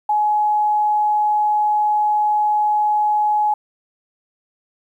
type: tone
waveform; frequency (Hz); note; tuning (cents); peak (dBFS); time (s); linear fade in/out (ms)
sine; 843; G#5; +26; -14; 0.09-3.54; 5
effects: 9-bit